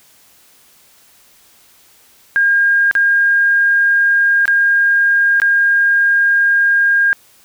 sine tone with dropouts, 1615 Hz, G#6, 49 cents flat, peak -9 dBFS, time 2.36-7.13 s, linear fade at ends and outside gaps 0 ms, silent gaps 2.912-2.952 / 4.455-4.479 / 5.4-5.418 s, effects white hiss -49 dBFS RMS until 7.44 s

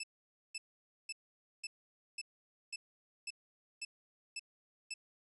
20% pulse tone bursts, 2629 Hz, E7, 5 cents flat, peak -35 dBFS, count 10, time 0-4.94 s, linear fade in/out 5 ms, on 35 ms, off 510 ms, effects resampled to 32000 Hz

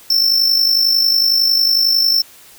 square tone with amplitude modulation, 5370 Hz, E8, 31 cents sharp, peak -9 dBFS, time 0.1-2.22 s, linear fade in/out 5 ms, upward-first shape sine, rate 51 Hz, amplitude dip 55%, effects white hiss -43 dBFS RMS until 2.58 s

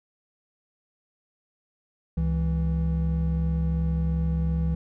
triangle tone pair together, 68.91 / 163.9 Hz, C#2 / E3, -10 / -10 cents, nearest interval octave + minor third, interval 1500 cents, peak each -23 dBFS, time 2.17-4.75 s, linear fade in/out 5 ms, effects none

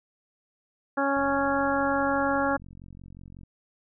harmonic tone, 277.2 Hz, C#4, in tune, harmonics 1 / 2 / 3 / 4 / 5 / 6, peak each -28 / -28 / -29 / -32 / -30 / -33 dBFS, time 0.97-2.57 s, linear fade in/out 10 ms
click train, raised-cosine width 5 ms, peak -34 dBFS, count 104, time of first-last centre 1.17-3.434 s, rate 45.5 Hz
effects none

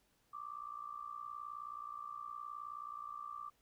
sine tone with amplitude modulation, 1174.7 Hz, D6, in tune, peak -40 dBFS, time 0.33-3.5 s, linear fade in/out 10 ms, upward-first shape sine, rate 59.1 Hz, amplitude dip 85%, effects pink hiss -75 dBFS RMS until 3.61 s

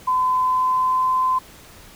sine tone with pitch glide, 1018 to 1028 Hz, C6 to C6, -48 to -31 cents, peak -16 dBFS, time 0.07-1.39 s, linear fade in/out 10 ms, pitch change +17 cents, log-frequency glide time 0.39-1.13 s, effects pink hiss -45 dBFS RMS until 1.95 s

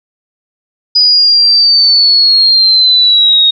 sine linear sweep, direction down, 4966 to 3729 Hz, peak -4 dBFS, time 0.95-3.51 s, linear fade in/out 10 ms, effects none

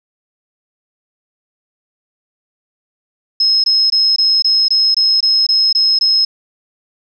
sine tone bursts, 5160 Hz, E8, 38 cents flat, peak -9 dBFS, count 11, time 3.4-6.25 s, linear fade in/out 5 ms, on 240 ms, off 21 ms, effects none

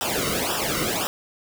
pink noise with flanger, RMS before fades -25 dBFS, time 0.01-1.07 s, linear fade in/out 0 ms, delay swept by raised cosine 0.46 to 1.21 ms, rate 1.9 Hz, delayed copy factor -1, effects none

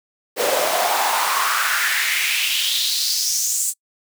pink noise with high-pass filter sweep, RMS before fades -20 dBFS, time 0.36-3.74 s, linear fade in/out 50 ms, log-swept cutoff 470 to 8100 Hz, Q 3.8, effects noise-tail reverb RT60 0.1 s tail -26 dB re dry

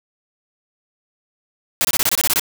white noise bursts, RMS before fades -17 dBFS, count 10, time 1.81-2.396 s, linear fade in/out 0 ms, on 37 ms, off 24 ms, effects none

